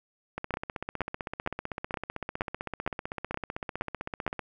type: two click trains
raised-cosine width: 0.5 ms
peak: -13 / -18 dBFS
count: 9 / 64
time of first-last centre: 0.54-4.278 / 0.38-4.393 s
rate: 2.14 / 15.7 Hz
effects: none